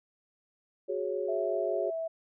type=chord; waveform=sine; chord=F# suspended second; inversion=none; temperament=equal; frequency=370 / 415.3 / 554.4 Hz; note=F#4 / G#4 / C#5; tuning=0 / 0 / 0 cents; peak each=-34 dBFS; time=0.88-1.91 s; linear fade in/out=20 ms
type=tone with pitch glide; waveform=sine; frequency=659.3 to 654 Hz; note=E5 to E5; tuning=0 to -14 cents; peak=-31 dBFS; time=1.28-2.08 s; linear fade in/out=10 ms; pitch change=-14 cents; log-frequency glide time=1.87-1.95 s
effects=none